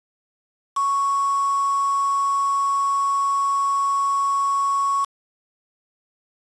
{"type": "tone with quantisation", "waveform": "sine", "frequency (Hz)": 1108.7, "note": "C#6", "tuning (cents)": 0, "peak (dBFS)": -18, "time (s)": [0.76, 5.05], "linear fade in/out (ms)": 10, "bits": 5, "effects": ["resampled to 22050 Hz"]}